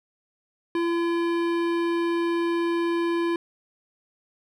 sine tone with hard clipping, 339.5 Hz, F4, 49 cents flat, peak -24 dBFS, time 0.75-3.36 s, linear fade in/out 2 ms, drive 16 dB, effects none

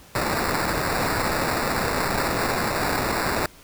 blue noise with sample-and-hold, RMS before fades -24 dBFS, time 0.15-3.46 s, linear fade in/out 2 ms, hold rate 3150 Hz, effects pink hiss -49 dBFS RMS until 3.63 s

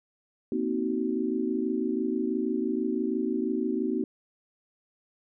sine chord, C half-diminished seventh, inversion third, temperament just, 235.5 / 261.6 / 314 / 376.7 Hz, Bb3 / C4 / Eb4 / Gb4, +18 / 0 / +16 / +31 cents, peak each -31 dBFS, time 0.52-4.04 s, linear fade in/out 2 ms, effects none

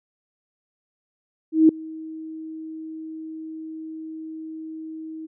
sine tone with ADSR envelope, 317.7 Hz, D#4, 36 cents sharp, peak -8 dBFS, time 1.52-5.27 s, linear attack 170 ms, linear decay 3 ms, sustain -24 dB, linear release 19 ms, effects none

